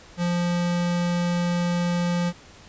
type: tone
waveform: square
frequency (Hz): 174.61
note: F3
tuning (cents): 0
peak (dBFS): -22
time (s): 0.17-2.33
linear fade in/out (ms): 50
effects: pink hiss -48 dBFS RMS until 2.68 s + resampled to 16000 Hz